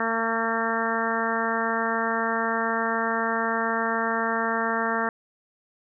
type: harmonic tone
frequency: 227 Hz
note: A#3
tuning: 46 cents flat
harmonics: 1 / 2 / 3 / 4 / 5 / 6 / 7 / 8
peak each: -31 / -31 / -31 / -31 / -31 / -31 / -31 / -31 dBFS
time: 0-5.09 s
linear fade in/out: 2 ms
effects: none